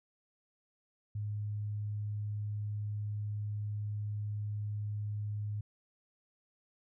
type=tone; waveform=sine; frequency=104.5 Hz; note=G#2; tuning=11 cents sharp; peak=-34 dBFS; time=1.15-5.61 s; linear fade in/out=5 ms; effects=none